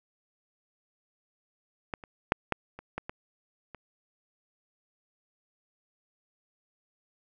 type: clicks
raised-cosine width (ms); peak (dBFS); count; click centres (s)
0.5; -17 / -30 / -6 / -11 / -27 / -18 / -21 / -28; 8; 1.938 / 2.038 / 2.321 / 2.523 / 2.79 / 2.98 / 3.095 / 3.747
effects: none